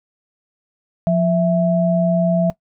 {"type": "tone pair together", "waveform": "sine", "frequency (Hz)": [175.54, 659.3], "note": ["F3", "E5"], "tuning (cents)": [9, 0], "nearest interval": "octave + major seventh", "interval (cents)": 2291, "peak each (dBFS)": [-15, -16], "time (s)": [1.07, 2.5], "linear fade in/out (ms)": 0, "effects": ["noise-tail reverb RT60 0.1 s tail -19 dB re dry"]}